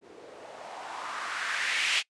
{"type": "noise with low-pass filter sweep", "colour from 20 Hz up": "violet", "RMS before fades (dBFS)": -33, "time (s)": [0.01, 2.03], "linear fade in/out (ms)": 50, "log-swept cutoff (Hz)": [360, 2800], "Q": 2.6, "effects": ["noise-tail reverb RT60 0.1 s tail -23 dB re dry", "resampled to 22050 Hz"]}